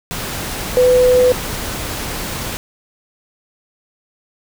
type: tone in noise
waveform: sine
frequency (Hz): 501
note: B4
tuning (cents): +25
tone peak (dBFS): -8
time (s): 0.77-1.32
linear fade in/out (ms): 0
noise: pink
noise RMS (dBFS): -24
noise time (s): 0.11-2.57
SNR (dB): +13
effects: none